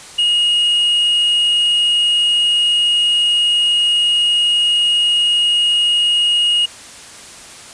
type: tone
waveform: triangle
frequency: 2874 Hz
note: F7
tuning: 49 cents sharp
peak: -10 dBFS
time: 0.18-6.66 s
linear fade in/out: 10 ms
effects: white hiss -36 dBFS RMS until 7.73 s + resampled to 22050 Hz